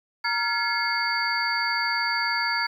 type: tone cluster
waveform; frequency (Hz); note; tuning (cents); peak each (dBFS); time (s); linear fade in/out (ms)
sine; 934 / 1388 / 1701 / 2168 / 4597; A#5 / F6 / G#6 / C#7 / D8; +3 / -11 / +41 / -39 / -38; -29; 0.24-2.67; 10
effects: 9-bit